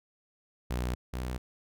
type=tone pair in turn; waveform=sawtooth; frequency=61.4 / 62.47 Hz; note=B1 / B1; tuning=-9 / +20 cents; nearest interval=unison; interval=29 cents; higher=second; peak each=-26 / -29 dBFS; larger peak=first; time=0.7-0.95 / 1.13-1.38 s; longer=neither; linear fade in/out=10 ms; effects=none